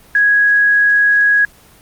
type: tone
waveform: sine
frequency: 1661.2 Hz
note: G#6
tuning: in tune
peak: -8 dBFS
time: 0.15-1.45 s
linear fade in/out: 2 ms
effects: pink hiss -45 dBFS RMS until 1.81 s + Opus 24 kbps